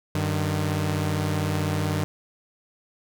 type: tone pair together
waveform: sawtooth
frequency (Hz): 95.8 / 152.07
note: G2 / D#3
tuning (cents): -39 / -39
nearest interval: minor sixth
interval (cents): 800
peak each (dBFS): -22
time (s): 0.15-2.04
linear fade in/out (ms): 0
effects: none